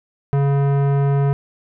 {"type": "tone with tanh clipping", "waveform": "sine", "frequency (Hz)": 140, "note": "C#3", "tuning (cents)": 18, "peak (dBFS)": -16, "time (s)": [0.33, 1.33], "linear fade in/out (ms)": 0, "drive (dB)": 17, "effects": []}